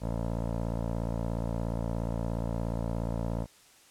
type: tone with low-pass filter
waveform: 15% pulse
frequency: 57 Hz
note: A#1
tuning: 38 cents flat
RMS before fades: -32 dBFS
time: 0-3.47 s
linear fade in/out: 50 ms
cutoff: 760 Hz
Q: 1.5
effects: white hiss -58 dBFS RMS until 3.9 s + low-pass 10000 Hz 12 dB/octave